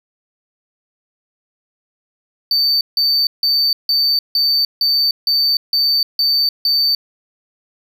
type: tone bursts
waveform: triangle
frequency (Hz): 4572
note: D8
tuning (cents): -47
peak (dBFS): -11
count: 10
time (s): 2.51-6.95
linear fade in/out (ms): 2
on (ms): 300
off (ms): 160
effects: none